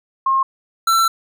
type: tone pair in turn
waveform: sine / square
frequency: 1071 / 1341.7 Hz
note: C6 / E6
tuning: +40 / +30 cents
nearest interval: major third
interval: 390 cents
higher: second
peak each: -13 dBFS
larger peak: neither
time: 0.26-0.43 / 0.87-1.08 s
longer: second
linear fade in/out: 5 ms
effects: none